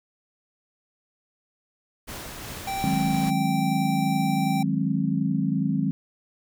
pink noise with tremolo, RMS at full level -36 dBFS, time 2.07-3.31 s, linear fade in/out 20 ms, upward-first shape triangle, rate 2.7 Hz, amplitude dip 25%
square tone, 780 Hz, G5, 9 cents flat, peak -28 dBFS, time 2.67-4.63 s, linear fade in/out 5 ms
sine chord, Ab dominant seventh, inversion second, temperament equal with one note detuned, 155.56 / 185 / 207.7 / 265.9 Hz, Eb3 / Gb3 / Ab3 / C4, 0 / 0 / 0 / +28 cents, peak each -27 dBFS, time 2.84-5.91 s, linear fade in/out 0 ms
effects none

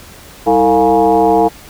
sine tone with frequency modulation, 578 Hz, D5, 28 cents flat, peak -7 dBFS, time 0.46-1.49 s, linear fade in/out 20 ms, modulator 127 Hz, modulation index 2.3, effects pink hiss -37 dBFS RMS until 1.69 s

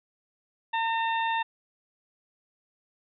harmonic tone with a mistuned harmonic, 909 Hz, A#5, 44 cents flat, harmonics 1 / 2 / 3 / 4, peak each -26 / -32 / -36 / -38 dBFS, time 0.73-1.43 s, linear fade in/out 10 ms, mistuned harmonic 3, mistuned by -15 cents, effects none

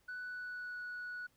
sine tone with pitch glide, 1488 to 1469.2 Hz, F#6 to F#6, +9 to -13 cents, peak -39 dBFS, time 0.08-1.27 s, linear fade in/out 10 ms, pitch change -22 cents, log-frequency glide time 0.2-0.81 s, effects tanh soft clip ceiling -39 dBFS + pink hiss -73 dBFS RMS until 1.36 s

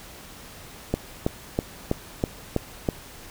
click train, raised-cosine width 2 ms, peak -8 dBFS, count 7, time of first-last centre 0.94-2.888 s, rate 3.08 Hz, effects pink hiss -44 dBFS RMS until 3.3 s

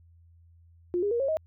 sine tone with pitch steps, 353.6 / 408.5 / 472 / 545.3 / 630 Hz, F4 / G#4 / A#4 / C#5 / D#5, +22 / -29 / +22 / -29 / +21 cents, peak -24 dBFS, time 0.94-1.37 s, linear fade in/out 0 ms, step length 86 ms, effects added 84 Hz sine -54 dBFS peak until 1.46 s

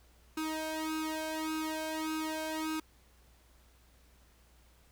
sawtooth tone with flanger, 314.8 Hz, D#4, 20 cents sharp, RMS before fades -36 dBFS, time 0.37-2.8 s, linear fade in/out 5 ms, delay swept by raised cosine 0.76 to 1.29 ms, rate 1.7 Hz, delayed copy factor +1, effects added 60 Hz sine -62 dBFS peak until 4.91 s + pink hiss -66 dBFS RMS until 4.91 s

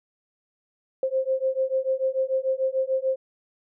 sine beating tone pair, 523.3 / 530.1 Hz, C5 / C5, 0 / +23 cents, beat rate 6.8 Hz, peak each -25 dBFS, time 1.03-3.16 s, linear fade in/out 2 ms, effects none

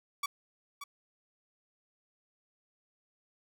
sawtooth tone with echo, 1140 Hz, C#6, 48 cents sharp, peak -27 dBFS, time 0.23-0.26 s, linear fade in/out 5 ms, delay 580 ms, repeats 1, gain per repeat -10 dB, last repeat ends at 0.84 s, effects none

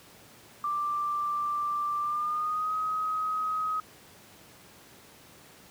sine tone with pitch glide, 1179 to 1263.6 Hz, D6 to D#6, +6 to +26 cents, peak -27 dBFS, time 0.64-3.8 s, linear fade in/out 2 ms, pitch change +120 cents, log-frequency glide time 2-2.74 s, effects pink hiss -53 dBFS RMS until 5.7 s + high-pass 100 Hz 12 dB/octave

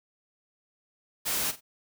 white noise with echo, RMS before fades -29 dBFS, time 1.25-1.52 s, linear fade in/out 20 ms, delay 45 ms, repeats 2, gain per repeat -13 dB, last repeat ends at 1.61 s, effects none

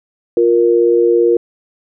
sine tone pair together, 351.4 / 469.1 Hz, F4 / A#4, +11 / +11 cents, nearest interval perfect fourth, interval 500 cents, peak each -11 dBFS, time 0.37-1.37 s, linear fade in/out 2 ms, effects none

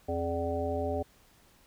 harmonic tone with a mistuned harmonic, 84 Hz, E2, 33 cents sharp, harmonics 1 / 3 / 5 / 7 / 9, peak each -35 / -37 / -35 / -34 / -37 dBFS, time 0.08-1.03 s, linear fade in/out 10 ms, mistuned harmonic 3, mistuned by +89 cents, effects pink hiss -62 dBFS RMS until 1.66 s

